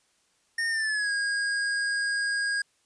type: tone with pitch glide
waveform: square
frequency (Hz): 1832 to 1632.1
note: A#6 to G#6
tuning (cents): -31 to -31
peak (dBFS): -26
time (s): 0.58-2.62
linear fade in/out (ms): 5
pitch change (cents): -200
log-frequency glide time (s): 0.69-1.12
effects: white hiss -68 dBFS RMS until 2.85 s + resampled to 22050 Hz